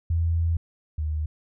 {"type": "tone pair in turn", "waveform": "sine", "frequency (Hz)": [83.3, 76.8], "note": ["E2", "D#2"], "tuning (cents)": [19, -22], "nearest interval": "minor second", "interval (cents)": 141, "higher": "first", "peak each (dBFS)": [-20, -24], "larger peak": "first", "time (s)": [[0.1, 0.57], [0.98, 1.26]], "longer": "first", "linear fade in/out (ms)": 5, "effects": []}